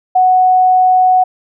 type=tone; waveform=sine; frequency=740 Hz; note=F#5; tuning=in tune; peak=-6 dBFS; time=0.15-1.24 s; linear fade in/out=10 ms; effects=none